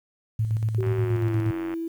sine tone with tremolo, 110 Hz, A2, in tune, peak -20 dBFS, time 0.39-1.51 s, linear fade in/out 5 ms, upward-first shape square, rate 8.4 Hz, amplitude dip 45%
sine tone with pitch glide, 379.2 to 330.1 Hz, F#4 to E4, +43 to +2 cents, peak -27 dBFS, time 0.78-1.88 s, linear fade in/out 5 ms, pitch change -241 cents, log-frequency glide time 0.96-1.37 s
click train, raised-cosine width 0.5 ms, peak -23 dBFS, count 84, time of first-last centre 0.83-1.739 s, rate 91.3 Hz
effects 9-bit

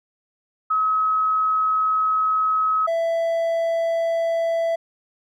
sine / triangle tone pair in turn, 1279 / 664.7 Hz, D#6 / E5, +47 / +14 cents, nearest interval major seventh, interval 1133 cents, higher first, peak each -17 dBFS, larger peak neither, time 0.7-2.87 / 2.87-4.76 s, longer first, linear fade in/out 10 ms, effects none

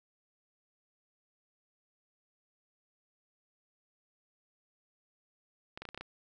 clicks, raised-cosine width 0.3 ms, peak -26 dBFS, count 7, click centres 5.775 / 5.82 / 5.853 / 5.889 / 5.946 / 5.976 / 6.01 s, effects none

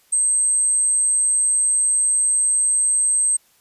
sine tone, 8290 Hz, C9, 17 cents flat, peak -15 dBFS, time 0.12-3.37 s, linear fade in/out 10 ms, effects white hiss -58 dBFS RMS until 3.6 s + resampled to 32000 Hz

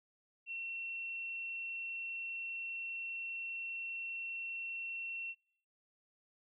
sine tone, 2715 Hz, F7, 50 cents flat, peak -39 dBFS, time 0.46-5.35 s, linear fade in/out 50 ms, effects noise-tail reverb RT60 0.6 s tail -24 dB re dry

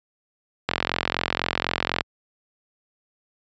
click train, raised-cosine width 0.3 ms, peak -4 dBFS, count 59, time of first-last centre 0.69-2.008 s, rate 44 Hz, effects high-pass 60 Hz 12 dB/octave + resampled to 16000 Hz

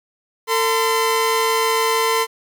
sawtooth tone pair together, 449.9 / 1026.2 Hz, A4 / C6, +39 / -34 cents, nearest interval octave + major second, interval 1427 cents, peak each -15 dBFS, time 0.47-2.27 s, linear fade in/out 50 ms, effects 8-bit

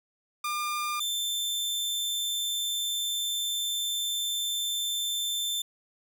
sawtooth tone pair in turn, 1202 / 3550 Hz, D6 / A7, +40 / +15 cents, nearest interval octave + perfect fifth, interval 1875 cents, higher second, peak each -25 dBFS, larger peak neither, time 0.44-1 / 1-5.62 s, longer second, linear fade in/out 5 ms, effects none

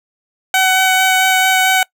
15% pulse tone with vibrato, 753 Hz, F#5, 30 cents sharp, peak -4 dBFS, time 0.54-1.83 s, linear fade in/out 2 ms, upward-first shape sine, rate 4.5 Hz, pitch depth 11 cents each way, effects noise-tail reverb RT60 0.1 s tail -23 dB re dry

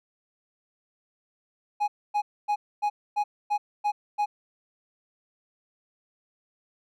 triangle tone bursts, 830.6 Hz, G#5, in tune, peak -20 dBFS, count 8, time 1.8-4.26 s, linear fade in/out 20 ms, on 80 ms, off 260 ms, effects none

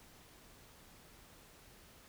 silence, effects pink hiss -60 dBFS RMS until 2.08 s

